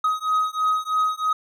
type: beating tone pair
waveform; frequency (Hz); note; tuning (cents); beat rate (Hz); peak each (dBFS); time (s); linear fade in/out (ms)
triangle; 1259 / 1262.1; D#6 / D#6; +20 / +24; 3.1; -21 / -21; 0.04-1.33; 5
effects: none

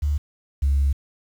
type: tone pair in turn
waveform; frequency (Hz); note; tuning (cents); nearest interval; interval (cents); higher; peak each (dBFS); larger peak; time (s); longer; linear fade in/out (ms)
sine; 73.42 / 69.56; D2 / C#2; 0 / +7; minor second; 93; first; -18 / -15; second; 0.02-0.18 / 0.62-0.93; second; 10
effects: tanh soft clip ceiling -13 dBFS + 8-bit

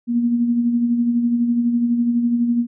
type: tone with tremolo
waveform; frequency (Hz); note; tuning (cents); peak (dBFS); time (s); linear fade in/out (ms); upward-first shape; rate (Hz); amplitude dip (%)
sine; 237.7; A#3; +34; -13; 0.07-2.67; 50; sine; 12; 45
effects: none

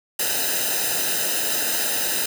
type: noise with comb filter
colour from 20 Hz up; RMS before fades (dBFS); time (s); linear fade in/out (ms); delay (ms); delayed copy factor
white; -23; 0.19-2.26; 5; 0.89; -0.8
effects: none

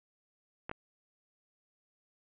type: clicks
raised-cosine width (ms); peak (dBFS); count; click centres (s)
0.5; -23; 2; 0.695 / 0.714
effects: resampled to 8000 Hz + 10-bit

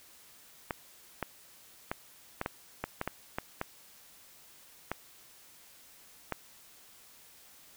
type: clicks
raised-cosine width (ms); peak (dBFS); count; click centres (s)
0.5; -17; 12; 0.708 / 1.227 / 1.915 / 2.414 / 2.461 / 2.84 / 3.014 / 3.076 / 3.385 / 3.614 / 4.916 / 6.323
effects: white hiss -57 dBFS RMS until 7.76 s

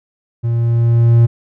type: tone with level ramp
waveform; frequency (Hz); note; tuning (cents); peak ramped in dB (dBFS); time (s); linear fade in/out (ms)
triangle; 117; A#2; +7; -12 to -3; 0.43-1.27; 20
effects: none

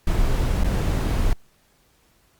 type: noise with dropouts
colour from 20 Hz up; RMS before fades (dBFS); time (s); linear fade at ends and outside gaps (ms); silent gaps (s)
brown; -20; 0.07-1.33; 2; 0.636-0.643
effects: pink hiss -61 dBFS RMS until 2.39 s + Opus 48 kbps

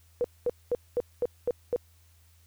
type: tone bursts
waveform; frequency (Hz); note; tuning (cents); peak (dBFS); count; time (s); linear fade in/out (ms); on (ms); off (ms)
sine; 485.6; B4; -29; -23; 7; 0.21-1.761; 0; 33; 220
effects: added 83 Hz sine -58 dBFS peak until 2.46 s + white hiss -65 dBFS RMS until 2.46 s

